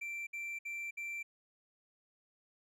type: tone bursts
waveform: triangle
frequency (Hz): 2349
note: D7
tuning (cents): 0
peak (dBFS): -37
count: 4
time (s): 0.01-1.23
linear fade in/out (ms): 10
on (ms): 260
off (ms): 60
effects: none